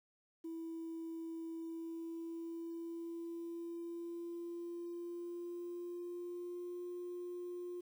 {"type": "tone with pitch glide", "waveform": "sine", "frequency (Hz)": [328.6, 354.2], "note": ["E4", "F4"], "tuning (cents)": [-5, 24], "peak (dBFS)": -40, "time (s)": [0.44, 7.81], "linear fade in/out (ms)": 10, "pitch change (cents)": 129, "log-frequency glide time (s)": [1.55, 6.85], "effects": ["tanh soft clip ceiling -39 dBFS", "11-bit"]}